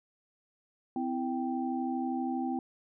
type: tone cluster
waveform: sine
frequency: 256.2 / 328.7 / 783 Hz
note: C4 / E4 / G5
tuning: -36 / -5 / -2 cents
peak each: -32 / -36 / -36 dBFS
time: 0.96-2.59 s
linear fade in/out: 2 ms
effects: none